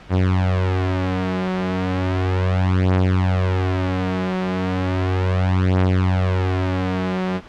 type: beating tone pair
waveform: sawtooth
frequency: 92.5 / 92.85 Hz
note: F#2 / F#2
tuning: 0 / +7 cents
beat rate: 0.35 Hz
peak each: -16 dBFS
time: 0.09-7.41 s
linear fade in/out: 50 ms
effects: pink hiss -42 dBFS RMS until 7.48 s + low-pass 3000 Hz 12 dB/octave